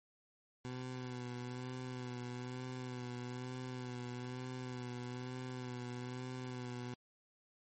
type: tone with vibrato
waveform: 20% pulse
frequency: 125.2 Hz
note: B2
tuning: 24 cents sharp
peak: -37 dBFS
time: 0.65-6.94 s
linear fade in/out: 0 ms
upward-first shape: sine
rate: 1.1 Hz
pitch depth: 32 cents each way
effects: MP3 32 kbps